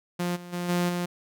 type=tone with level steps; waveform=sawtooth; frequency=176.1 Hz; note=F3; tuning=15 cents sharp; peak=-22 / -36 / -25 / -19 / -23 dBFS; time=0.19-1.06 s; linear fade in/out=10 ms; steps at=0.35 / 0.52 / 0.68 / 0.88 s; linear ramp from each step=20 ms; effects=none

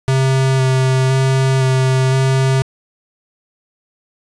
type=tone with vibrato; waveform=square; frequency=131.9 Hz; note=C3; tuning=14 cents sharp; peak=-12 dBFS; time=0.08-2.62 s; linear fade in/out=0 ms; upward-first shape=square; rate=0.98 Hz; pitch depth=12 cents each way; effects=resampled to 22050 Hz + 8-bit

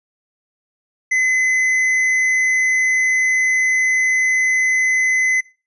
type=tone with hard clipping; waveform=sine; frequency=2033 Hz; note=B6; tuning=50 cents sharp; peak=-15 dBFS; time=1.11-5.41 s; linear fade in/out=10 ms; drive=6 dB; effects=noise-tail reverb RT60 0.3 s tail -20 dB re dry + resampled to 24000 Hz

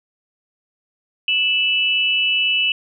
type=tone pair together; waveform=sine; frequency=2632 / 2954 Hz; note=E7 / F#7; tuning=-3 / -3 cents; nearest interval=major second; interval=200 cents; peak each=-18 dBFS; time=1.28-2.72 s; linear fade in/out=2 ms; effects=none

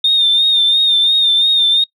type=tone with vibrato; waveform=sine; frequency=3639 Hz; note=A#7; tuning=42 cents flat; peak=-8 dBFS; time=0.04-1.84 s; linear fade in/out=5 ms; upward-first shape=sine; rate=2.9 Hz; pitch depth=47 cents each way; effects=noise-tail reverb RT60 0.1 s tail -24 dB re dry + tanh soft clip ceiling -4 dBFS

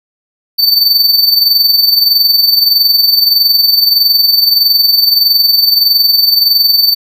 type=tone with amplitude modulation; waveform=square; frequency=4553 Hz; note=C#8; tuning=45 cents sharp; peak=-4 dBFS; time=0.58-6.95 s; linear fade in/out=20 ms; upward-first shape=sine; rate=21.6 Hz; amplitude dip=60%; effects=none

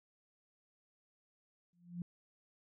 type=tone with exponential growth; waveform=sine; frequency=174.61 Hz; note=F3; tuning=in tune; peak=-35 dBFS; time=1.73-2.02 s; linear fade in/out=2 ms; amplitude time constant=62 ms; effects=none

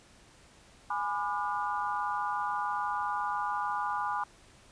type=chord; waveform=sine; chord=G# diminished seventh; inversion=none; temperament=just; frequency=830.6 / 996.7 / 1196.1 / 1435.3 Hz; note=G#5 / B5 / D6 / F6; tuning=0 / +16 / +31 / +47 cents; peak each=-34 / -34 / -35 / -39 dBFS; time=0.9-4.24 s; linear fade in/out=5 ms; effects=pink hiss -58 dBFS RMS until 4.71 s + resampled to 22050 Hz

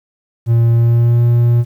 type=tone with pitch glide; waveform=triangle; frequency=116.5 to 119.02 Hz; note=A#2 to A#2; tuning=-1 to +36 cents; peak=-6 dBFS; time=0.46-1.65 s; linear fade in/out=50 ms; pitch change=+37 cents; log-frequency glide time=0.72-1.22 s; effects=8-bit

